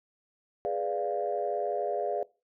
sine chord, G# diminished seventh, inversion none, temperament equal, 415.3 / 493.9 / 587.3 / 698.5 Hz, G#4 / B4 / D5 / F5, 0 / 0 / 0 / 0 cents, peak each -33 / -35 / -32 / -32 dBFS, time 0.65-2.23 s, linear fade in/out 0 ms, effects noise-tail reverb RT60 0.3 s tail -22 dB re dry + tanh soft clip ceiling -18 dBFS

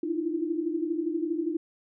sine tone cluster, 305.3 / 330.2 / 342.6 Hz, D#4 / E4 / F4, -33 / +3 / -33 cents, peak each -31 dBFS, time 0.03-1.57 s, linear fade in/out 5 ms, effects none

